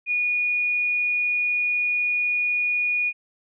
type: tone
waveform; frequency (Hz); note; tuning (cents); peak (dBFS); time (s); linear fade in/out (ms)
sine; 2452; D#7; -26; -20; 0.06-3.13; 50
effects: none